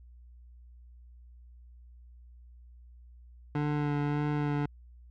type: tone with vibrato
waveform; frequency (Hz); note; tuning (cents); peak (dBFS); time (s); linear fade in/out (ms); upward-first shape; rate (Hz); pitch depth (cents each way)
25% pulse; 146.83; D3; 0; -24; 3.55-4.66; 2; sine; 1.7; 17
effects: added 60 Hz sine -50 dBFS peak until 5.1 s + low-pass 2000 Hz 12 dB/octave